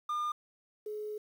triangle / sine tone pair in turn, 1208 / 423.7 Hz, D6 / G#4, +48 / +35 cents, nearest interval octave + tritone, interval 1813 cents, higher first, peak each -29 / -36 dBFS, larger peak first, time 0.09-0.32 / 0.86-1.18 s, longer second, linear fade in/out 5 ms, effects 10-bit

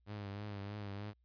sawtooth tone with vibrato, 102 Hz, G#2, 31 cents flat, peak -38 dBFS, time 0.06-1.14 s, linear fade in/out 50 ms, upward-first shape triangle, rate 3.2 Hz, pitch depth 61 cents each way, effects added 60 Hz sine -70 dBFS peak until 1.24 s + resampled to 11025 Hz

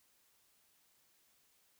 silence, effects white hiss -72 dBFS RMS until 1.79 s

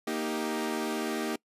sawtooth chord, Eb major, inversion second, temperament equal, 233.1 / 311.1 / 392 Hz, Bb3 / Eb4 / G4, 0 / 0 / 0 cents, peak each -30 / -30 / -31 dBFS, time 0.07-1.36 s, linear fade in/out 5 ms, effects noise-tail reverb RT60 0.1 s tail -24 dB re dry + resampled to 32000 Hz

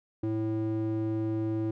square tone with band-pass filter, 109.7 Hz, A2, 5 cents flat, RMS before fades -30 dBFS, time 0.23-1.71 s, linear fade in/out 5 ms, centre 270 Hz, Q 4.3, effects none

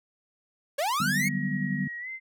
45% pulse linear sweep, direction up, 528 to 2246 Hz, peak -25 dBFS, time 0.78-1.29 s, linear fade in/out 10 ms
sine chord, G major seventh, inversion second, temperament equal with one note detuned, 148.02 / 185 / 196 / 246.9 Hz, D3 / F#3 / G3 / B3, +14 / 0 / 0 / 0 cents, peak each -32 / -33 / -31 / -33 dBFS, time 1-1.88 s, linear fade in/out 5 ms
sine tone with pitch glide, 1900 to 2072 Hz, A#6 to C7, +33 to -17 cents, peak -34 dBFS, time 1.15-2.2 s, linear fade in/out 50 ms, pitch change +150 cents, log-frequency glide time 1.99-2.09 s
effects none

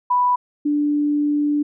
sine tone pair in turn, 987.8 / 293.7 Hz, B5 / D4, 0 / 0 cents, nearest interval octave + major sixth, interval 2100 cents, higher first, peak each -14 / -16 dBFS, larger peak first, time 0.1-0.36 / 0.65-1.63 s, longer second, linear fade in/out 10 ms, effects none

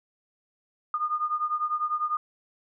sine beating tone pair, 1219 / 1229 Hz, D#6 / D#6, -36 / -22 cents, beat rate 10 Hz, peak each -27 / -30 dBFS, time 0.94-2.17 s, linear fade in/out 2 ms, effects none

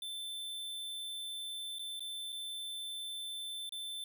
square tone with dropouts, 3538 Hz, A7, 9 cents sharp, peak -40 dBFS, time 0.02-4.04 s, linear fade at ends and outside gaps 2 ms, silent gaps 1.786-1.793 / 1.995-2.005 / 2.322-2.326 / 3.693-3.722 s, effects none

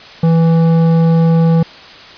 triangle tone with tanh clipping, 164.81 Hz, E3, in tune, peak -9 dBFS, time 0.23-1.63 s, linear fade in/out 5 ms, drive 16 dB, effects white hiss -35 dBFS RMS until 2.17 s + resampled to 11025 Hz

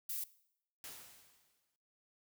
violet noise, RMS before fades -40 dBFS, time 0.09-0.24 s, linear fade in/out 5 ms
white noise with exponential decay, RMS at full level -47 dBFS, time 0.84-1.76 s, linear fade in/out 1 ms, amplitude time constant 200 ms
effects noise-tail reverb RT60 0.7 s tail -19 dB re dry

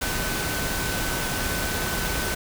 sine tone in noise, 1515 Hz, F#6, 40 cents sharp, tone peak -33 dBFS, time 0.01-2.35 s, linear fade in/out 10 ms, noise pink, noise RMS -27 dBFS, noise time 0.01-2.35 s, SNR -9 dB, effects none

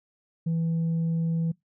sine tone, 164.81 Hz, E3, in tune, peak -21 dBFS, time 0.46-1.52 s, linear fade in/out 10 ms, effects noise-tail reverb RT60 0.2 s tail -26 dB re dry + tanh soft clip ceiling -22 dBFS

